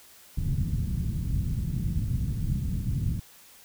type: low-pass noise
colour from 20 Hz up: white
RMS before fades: -28 dBFS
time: 0.37-3.2 s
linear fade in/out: 5 ms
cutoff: 160 Hz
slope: 24 dB/octave
effects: white hiss -53 dBFS RMS until 3.64 s